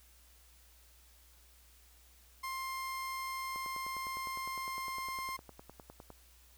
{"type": "tone", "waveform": "30% pulse", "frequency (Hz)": 1056, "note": "C6", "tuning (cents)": 16, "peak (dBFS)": -35, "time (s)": [2.43, 5.37], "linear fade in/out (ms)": 10}
{"type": "click train", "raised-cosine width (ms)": 1, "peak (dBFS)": -35, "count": 26, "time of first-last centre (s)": [3.56, 6.103], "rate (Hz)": 9.83}
{"effects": ["added 60 Hz sine -62 dBFS peak until 6.57 s", "white hiss -64 dBFS RMS until 6.57 s"]}